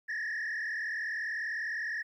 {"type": "tone with frequency modulation", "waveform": "sine", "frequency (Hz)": 1793, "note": "A6", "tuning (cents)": 32, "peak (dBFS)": -30, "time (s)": [0.08, 2.03], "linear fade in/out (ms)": 20, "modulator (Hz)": 39.6, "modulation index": 2.5, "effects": ["tanh soft clip ceiling -31 dBFS", "12-bit"]}